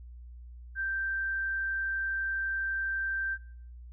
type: tone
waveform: sine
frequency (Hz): 1568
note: G6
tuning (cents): 0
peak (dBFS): -29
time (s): 0.75-3.38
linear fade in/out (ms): 50
effects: noise-tail reverb RT60 0.5 s tail -18 dB re dry + added 60 Hz sine -44 dBFS peak until 3.92 s